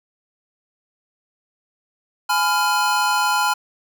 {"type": "chord", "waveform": "square", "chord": "F diminished", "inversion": "first", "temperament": "just", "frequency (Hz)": [838.1, 1005.8, 1396.9], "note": ["Ab5", "Cb6", "F6"], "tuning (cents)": [16, 31, 0], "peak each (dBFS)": -22, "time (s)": [2.29, 3.54], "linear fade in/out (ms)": 10, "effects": []}